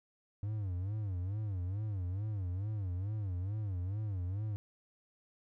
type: tone with vibrato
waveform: triangle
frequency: 98 Hz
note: G2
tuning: in tune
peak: -32 dBFS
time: 0.43-4.56 s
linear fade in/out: 0 ms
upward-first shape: sine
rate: 2.3 Hz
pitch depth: 180 cents each way
effects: none